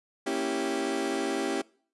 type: chord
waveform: 30% pulse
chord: A# diminished seventh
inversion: none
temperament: equal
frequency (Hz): 233.1 / 277.2 / 329.6 / 392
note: A#3 / C#4 / E4 / G4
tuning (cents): 0 / 0 / 0 / 0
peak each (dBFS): -35 / -30 / -31 / -29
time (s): 0.26-1.62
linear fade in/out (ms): 10
effects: noise-tail reverb RT60 0.5 s tail -24 dB re dry + resampled to 24000 Hz